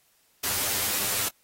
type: noise with comb filter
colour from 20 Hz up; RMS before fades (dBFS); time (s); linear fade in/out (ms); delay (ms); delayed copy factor
white; -27; 0.43-1.29; 10; 10; +0.6
effects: white hiss -65 dBFS RMS until 1.43 s + AAC 48 kbps